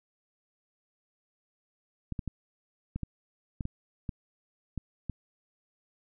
clicks, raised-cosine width 5 ms, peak -21 dBFS, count 10, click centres 2.123 / 2.192 / 2.277 / 2.96 / 3.033 / 3.608 / 3.654 / 4.092 / 4.777 / 5.097 s, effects none

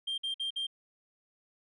sine tone bursts, 3181 Hz, G7, 25 cents sharp, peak -29 dBFS, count 4, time 0.07-0.669 s, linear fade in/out 10 ms, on 110 ms, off 53 ms, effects tanh soft clip ceiling -30 dBFS

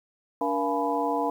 sine tone cluster, 288.6 / 473.7 / 686 / 846 / 992 Hz, D4 / A#4 / F5 / G#5 / B5, -30 / +28 / -31 / +32 / +7 cents, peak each -30 dBFS, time 0.41-1.3 s, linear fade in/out 2 ms, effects 9-bit

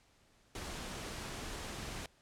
pink noise, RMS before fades -43 dBFS, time 0.55-2.06 s, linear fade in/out 2 ms, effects pink hiss -68 dBFS RMS until 2.21 s + low-pass 9000 Hz 12 dB/octave

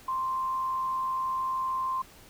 sine tone with frequency modulation, 1046.5 Hz, C6, in tune, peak -27 dBFS, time 0.08-2.02 s, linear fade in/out 5 ms, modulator 87.3 Hz, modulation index 0.26, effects pink hiss -53 dBFS RMS until 2.29 s

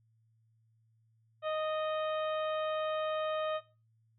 harmonic tone with a mistuned harmonic, 622.3 Hz, D#5, in tune, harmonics 1 / 2 / 3 / 4 / 5 / 6, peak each -32 / -38 / -47 / -49 / -48 / -52 dBFS, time 1.42-3.61 s, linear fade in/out 50 ms, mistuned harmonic 3, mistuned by -21 cents, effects noise-tail reverb RT60 0.3 s tail -17 dB re dry + added 112 Hz sine -67 dBFS peak until 4.18 s

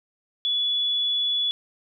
sine tone, 3418 Hz, G#7, 49 cents sharp, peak -21 dBFS, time 0.45-1.51 s, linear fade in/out 0 ms, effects none

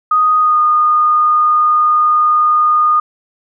sine tone with pitch glide, 1244.5 to 1225.2 Hz, D#6 to D#6, 0 to -27 cents, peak -8 dBFS, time 0.11-3 s, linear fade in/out 5 ms, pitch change -27 cents, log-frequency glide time 0.4-0.59 s, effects none

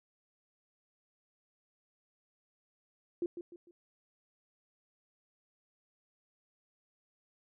sine tone with echo, 346.8 Hz, F4, 12 cents flat, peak -30 dBFS, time 3.22-3.26 s, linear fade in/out 2 ms, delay 150 ms, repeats 3, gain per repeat -9 dB, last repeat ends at 3.71 s, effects none

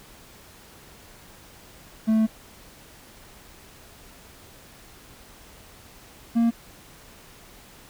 triangle tone pair in turn, 220 / 232 Hz, A3 / A#3, 0 / -8 cents, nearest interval minor second, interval 92 cents, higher second, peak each -15 dBFS, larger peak neither, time 2.07-2.27 / 6.35-6.51 s, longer first, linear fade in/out 20 ms, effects pink hiss -49 dBFS RMS until 7.89 s

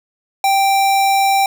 square tone, 784 Hz, G5, in tune, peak -12 dBFS, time 0.44-1.46 s, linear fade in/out 2 ms, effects none

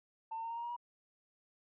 sine tone with pitch steps, 896 / 906.4 / 916.9 / 927.6 / 938.4 / 949.3 / 960.3 Hz, A5 / A#5 / A#5 / A#5 / A#5 / A#5 / B5, +31 / -49 / -29 / -9 / +11 / +31 / -49 cents, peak -37 dBFS, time 0.31-0.765 s, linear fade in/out 10 ms, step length 65 ms, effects tanh soft clip ceiling -34 dBFS

